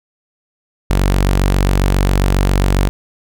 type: tone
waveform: sawtooth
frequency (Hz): 47.38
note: F#1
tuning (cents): +42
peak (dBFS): -7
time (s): 0.9-2.89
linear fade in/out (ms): 0
effects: none